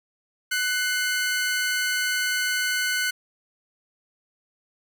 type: tone pair together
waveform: sawtooth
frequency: 1494 / 2115 Hz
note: F#6 / C7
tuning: +16 / +18 cents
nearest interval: tritone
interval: 602 cents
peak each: -20 / -26 dBFS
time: 0.51-3.11 s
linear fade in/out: 10 ms
effects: none